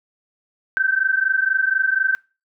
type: tone pair together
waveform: sine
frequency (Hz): 1535.9 / 1560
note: G6 / G6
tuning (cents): -36 / -9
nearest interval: unison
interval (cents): 27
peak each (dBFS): -19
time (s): 0.77-2.15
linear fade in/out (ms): 0
effects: noise-tail reverb RT60 0.3 s tail -24 dB re dry

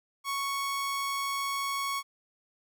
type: tone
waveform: sawtooth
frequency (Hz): 1108.7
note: C#6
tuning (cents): 0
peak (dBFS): -26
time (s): 0.24-2.03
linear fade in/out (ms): 50
effects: none

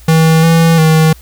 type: tone with pitch steps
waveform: square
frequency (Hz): 161 / 164.9 / 158.7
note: E3 / E3 / D#3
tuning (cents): -41 / +1 / +35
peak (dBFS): -6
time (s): 0.08-1.13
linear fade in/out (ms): 5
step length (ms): 350
effects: added 60 Hz sine -35 dBFS peak until 1.21 s + white hiss -43 dBFS RMS until 1.21 s

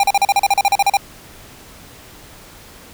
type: tone bursts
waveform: square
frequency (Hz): 800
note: G5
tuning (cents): +35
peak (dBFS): -11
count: 14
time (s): 0-0.97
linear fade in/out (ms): 2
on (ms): 34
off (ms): 38
effects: pink hiss -41 dBFS RMS until 2.93 s

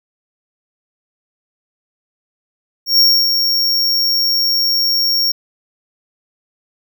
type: tone with ADSR envelope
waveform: square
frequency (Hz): 5530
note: F8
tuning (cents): -18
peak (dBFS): -7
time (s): 2.86-5.32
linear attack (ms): 130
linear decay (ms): 280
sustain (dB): -6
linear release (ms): 7
effects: none

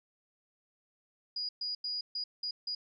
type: tone bursts at uneven times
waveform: sine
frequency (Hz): 4895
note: D#8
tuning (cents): -29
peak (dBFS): -33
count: 6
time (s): 1.36-1.49 / 1.61-1.75 / 1.84-2.01 / 2.15-2.24 / 2.43-2.51 / 2.67-2.75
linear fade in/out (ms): 5
effects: none

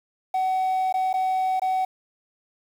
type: tone with dropouts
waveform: triangle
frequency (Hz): 752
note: F#5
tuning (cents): +28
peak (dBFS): -18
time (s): 0.34-1.85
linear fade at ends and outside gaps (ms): 5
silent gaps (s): 0.926-0.94 / 1.13-1.139 / 1.597-1.618
effects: tanh soft clip ceiling -14 dBFS + 8-bit

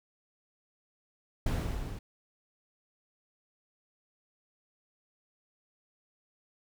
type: noise with level ramp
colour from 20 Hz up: brown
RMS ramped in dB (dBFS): -28 to -41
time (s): 1.46-1.99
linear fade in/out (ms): 5
effects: none

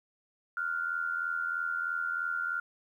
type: tone pair together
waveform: sine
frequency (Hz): 1396.9 / 1480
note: F6 / F#6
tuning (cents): 0 / 0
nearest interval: minor second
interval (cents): 100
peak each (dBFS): -31 / -36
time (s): 0.57-2.6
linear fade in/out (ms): 2
effects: 11-bit

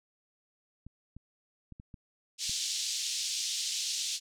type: clicks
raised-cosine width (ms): 5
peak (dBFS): -34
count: 6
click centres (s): 0.866 / 1.166 / 1.723 / 1.799 / 1.942 / 2.495
type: band-pass noise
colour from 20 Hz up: white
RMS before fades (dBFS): -34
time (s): 2.38-4.2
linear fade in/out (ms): 50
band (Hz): 3200 to 6900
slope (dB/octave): 24
effects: none

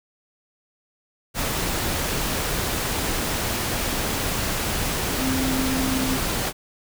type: tone in noise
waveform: sine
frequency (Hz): 261.6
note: C4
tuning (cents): 0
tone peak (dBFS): -23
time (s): 5.17-6.19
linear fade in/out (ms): 50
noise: pink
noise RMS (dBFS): -25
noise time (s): 1.34-6.53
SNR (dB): -1
effects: none

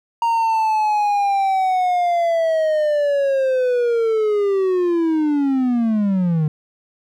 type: linear sweep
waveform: triangle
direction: down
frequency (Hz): 932.3 to 149.3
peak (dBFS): -13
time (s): 0.22-6.48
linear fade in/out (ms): 2
effects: none

